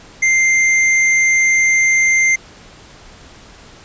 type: tone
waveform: square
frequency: 2093 Hz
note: C7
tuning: in tune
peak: -11 dBFS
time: 0.22-2.36 s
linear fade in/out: 10 ms
effects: pink hiss -41 dBFS RMS until 3.84 s + resampled to 16000 Hz